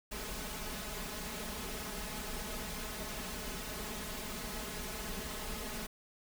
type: noise with comb filter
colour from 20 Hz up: pink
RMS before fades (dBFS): -41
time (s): 0.11-5.87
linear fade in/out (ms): 10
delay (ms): 4.7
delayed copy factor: +1
effects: none